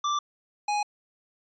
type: tone pair in turn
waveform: square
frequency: 1174.7 / 830.6 Hz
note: D6 / G#5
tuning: 0 / 0 cents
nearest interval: tritone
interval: 600 cents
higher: first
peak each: -25 dBFS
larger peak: neither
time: 0.04-0.19 / 0.68-0.83 s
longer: neither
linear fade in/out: 5 ms
effects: resampled to 16000 Hz